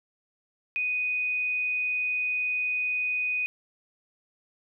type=tone; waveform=sine; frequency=2489 Hz; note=D#7; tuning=in tune; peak=-25 dBFS; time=0.76-3.46 s; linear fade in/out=0 ms; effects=none